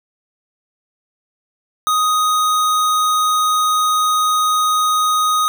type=tone; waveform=square; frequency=1248 Hz; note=D#6; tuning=5 cents sharp; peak=-14 dBFS; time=1.87-5.48 s; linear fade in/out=0 ms; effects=none